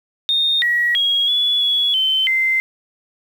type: tone with pitch steps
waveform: sine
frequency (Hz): 3673 / 1915 / 3294 / 3417 / 3376 / 3076 / 2077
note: A#7 / A#6 / G#7 / G#7 / G#7 / G7 / C7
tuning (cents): -26 / +46 / -15 / +49 / +28 / -33 / -13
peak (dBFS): -14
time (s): 0.29-2.6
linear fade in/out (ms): 0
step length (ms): 330
effects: 7-bit